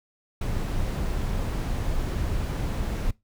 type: noise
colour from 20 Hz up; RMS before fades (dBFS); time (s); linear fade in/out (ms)
brown; -27; 0.41-3.11; 5
effects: noise-tail reverb RT60 0.2 s tail -21 dB re dry